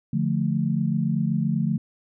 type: chord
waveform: sine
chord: D minor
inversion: none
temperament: equal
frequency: 146.83 / 174.61 / 220 Hz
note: D3 / F3 / A3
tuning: 0 / 0 / 0 cents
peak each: -25 dBFS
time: 0.13-1.78 s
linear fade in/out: 5 ms
effects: none